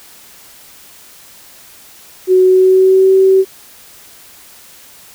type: tone with pitch glide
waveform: sine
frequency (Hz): 371 to 382.1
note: F#4 to G4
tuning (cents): +5 to -44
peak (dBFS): -5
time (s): 2.27-3.45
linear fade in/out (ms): 50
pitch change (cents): +51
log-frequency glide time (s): 2.43-3.12
effects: white hiss -40 dBFS RMS until 5.14 s